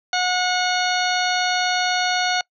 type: harmonic tone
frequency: 728 Hz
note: F#5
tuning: 28 cents flat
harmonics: 1 / 2 / 3 / 4 / 5 / 6 / 8 / 9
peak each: -22 / -24 / -28 / -30 / -29 / -27 / -32 / -39 dBFS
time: 0.13-2.41 s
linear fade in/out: 2 ms
effects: noise-tail reverb RT60 0.1 s tail -25 dB re dry